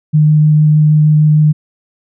sine tone with vibrato, 152.4 Hz, D#3, 36 cents flat, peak -5 dBFS, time 0.13-1.53 s, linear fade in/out 20 ms, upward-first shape sine, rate 6.5 Hz, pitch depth 8 cents each way, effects none

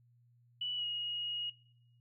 sine tone with pitch glide, 2956 to 2883 Hz, F#7 to F#7, -2 to -46 cents, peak -34 dBFS, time 0.61-1.5 s, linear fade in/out 5 ms, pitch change -44 cents, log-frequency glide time 0.76-0.84 s, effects noise-tail reverb RT60 0.8 s tail -20 dB re dry + added 120 Hz sine -64 dBFS peak until 2 s

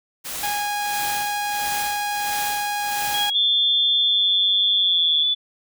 white noise with tremolo, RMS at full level -29 dBFS, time 0.24-3.31 s, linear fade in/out 20 ms, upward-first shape sine, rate 1.5 Hz, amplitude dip 75%
sawtooth tone, 824 Hz, G#5, 14 cents flat, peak -19 dBFS, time 0.43-3.3 s, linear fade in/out 5 ms
sine tone with vibrato, 3300 Hz, G#7, 12 cents flat, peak -21 dBFS, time 3.14-5.23 s, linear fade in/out 2 ms, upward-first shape triangle, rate 1.1 Hz, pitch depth 9 cents each way
sine tone with pitch glide, 3520 to 3470 Hz, A7 to A7, 0 to -25 cents, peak -17 dBFS, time 3.34-5.35 s, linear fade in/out 20 ms, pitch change -25 cents, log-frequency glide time 3.94-5.04 s
effects none

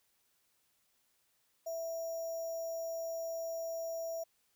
sine tone with sample-and-hold, 659.3 Hz, E5, in tune, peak -36 dBFS, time 1.66-4.24 s, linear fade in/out 10 ms, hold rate 6300 Hz, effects white hiss -75 dBFS RMS until 4.55 s

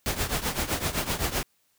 pink noise with tremolo, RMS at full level -25 dBFS, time 0.06-1.43 s, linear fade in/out 0 ms, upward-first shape triangle, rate 7.8 Hz, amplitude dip 85%, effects white hiss -69 dBFS RMS until 1.78 s

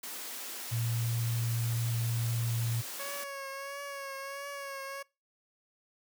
white high-pass noise, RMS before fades -41 dBFS, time 0.03-3.24 s, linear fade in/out 5 ms, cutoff 200 Hz, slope 96 dB/octave
sine tone, 116.54 Hz, A#2, in tune, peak -29 dBFS, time 0.71-2.82 s, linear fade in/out 20 ms
15% pulse tone with vibrato, 554.4 Hz, C#5, in tune, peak -32 dBFS, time 2.99-5.03 s, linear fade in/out 10 ms, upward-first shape triangle, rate 1.5 Hz, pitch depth 42 cents each way
effects noise-tail reverb RT60 0.3 s tail -25 dB re dry

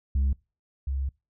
sine tone pair in turn, 67.8 / 67.8 Hz, C#2 / C#2, -38 / -38 cents, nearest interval unison, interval 0 cents, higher neither, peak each -18 / -25 dBFS, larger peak first, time 0.15-0.33 / 0.87-1.09 s, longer second, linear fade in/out 5 ms, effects noise-tail reverb RT60 0.3 s tail -26 dB re dry + tanh soft clip ceiling -20 dBFS

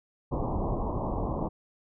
pink low-pass noise, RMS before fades -30 dBFS, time 0.31-1.49 s, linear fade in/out 20 ms, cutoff 1100 Hz, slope 96 dB/octave, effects none

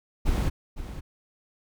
brown noise with echo, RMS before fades -23 dBFS, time 0.25-0.5 s, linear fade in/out 20 ms, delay 510 ms, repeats 1, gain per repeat -12 dB, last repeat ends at 1.01 s, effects none

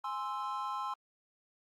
triangle chord, Ab augmented, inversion none, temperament equal, 830.6 / 1046.5 / 1318.5 Hz, Ab5 / C6 / E6, 0 / 0 / 0 cents, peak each -39 / -35 / -39 dBFS, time 0.04-0.94 s, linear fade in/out 5 ms, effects Opus 32 kbps

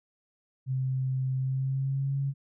sine tone with pitch glide, 130.9 to 138.12 Hz, C3 to C#3, +1 to -6 cents, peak -26 dBFS, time 0.66-2.34 s, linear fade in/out 50 ms, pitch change +93 cents, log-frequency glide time 1.37-2.17 s, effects none

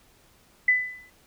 sine tone with exponential decay, 2000 Hz, B6, 21 cents sharp, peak -14 dBFS, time 0.68-1.1 s, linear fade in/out 5 ms, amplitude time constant 90 ms, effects pink hiss -59 dBFS RMS until 1.26 s

